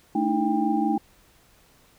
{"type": "tone cluster", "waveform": "sine", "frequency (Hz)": [220.7, 296.6, 321.7, 797], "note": ["A3", "D4", "E4", "G5"], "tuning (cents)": [5, 17, -42, 28], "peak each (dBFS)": -26, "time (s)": [0.15, 0.98], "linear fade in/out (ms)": 5, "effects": ["pink hiss -58 dBFS RMS until 1.98 s"]}